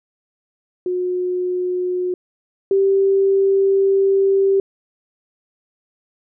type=tone pair in turn; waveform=sine; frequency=362.2 / 390.4 Hz; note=F#4 / G4; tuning=-37 / -7 cents; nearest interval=minor second; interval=130 cents; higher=second; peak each=-18 / -12 dBFS; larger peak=second; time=0.86-2.14 / 2.71-4.6 s; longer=second; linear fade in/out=2 ms; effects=none